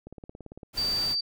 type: click train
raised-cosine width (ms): 2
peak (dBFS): -29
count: 11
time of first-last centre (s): 0.07-0.632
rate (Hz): 17.8
type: noise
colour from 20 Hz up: pink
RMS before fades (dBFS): -38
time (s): 0.73-1.16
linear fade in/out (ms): 50
type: tone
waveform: sine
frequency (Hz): 4643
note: D8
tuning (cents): -21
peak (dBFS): -25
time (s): 0.77-1.21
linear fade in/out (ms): 10
effects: none